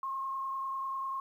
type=tone with frequency modulation; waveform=sine; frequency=1074 Hz; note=C6; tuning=45 cents sharp; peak=-33 dBFS; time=0.03-1.2 s; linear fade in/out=2 ms; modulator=30.1 Hz; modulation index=0.66; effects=11-bit